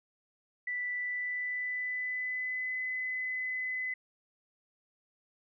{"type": "tone with pitch glide", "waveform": "sine", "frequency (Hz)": [1975.5, 2018], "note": ["B6", "B6"], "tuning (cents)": [0, 37], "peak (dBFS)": -32, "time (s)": [0.67, 3.94], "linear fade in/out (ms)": 5, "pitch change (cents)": 37, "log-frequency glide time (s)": [0.94, 2.77], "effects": []}